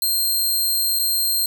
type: tone with dropouts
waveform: 10% pulse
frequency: 4186 Hz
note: C8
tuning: in tune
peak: -11 dBFS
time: 0.02-1.46 s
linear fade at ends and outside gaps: 2 ms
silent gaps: 0.99-0.994 s
effects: none